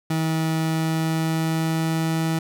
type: tone with pitch glide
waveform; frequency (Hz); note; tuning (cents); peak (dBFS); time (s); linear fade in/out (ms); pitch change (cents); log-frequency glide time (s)
30% pulse; 160.3 to 161.88; E3 to E3; -48 to -31; -18; 0.1-2.39; 5; +17; 0.56-2.21
effects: none